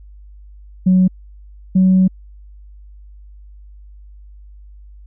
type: tone pair in turn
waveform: sine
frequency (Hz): 185 / 186.93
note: F#3 / F#3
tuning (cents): 0 / +18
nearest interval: unison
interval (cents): 18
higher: second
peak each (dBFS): -7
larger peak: neither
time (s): 0.86-1.08 / 1.75-2.08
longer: second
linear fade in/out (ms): 10
effects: tanh soft clip ceiling -5 dBFS + added 50 Hz sine -37 dBFS peak until 5.06 s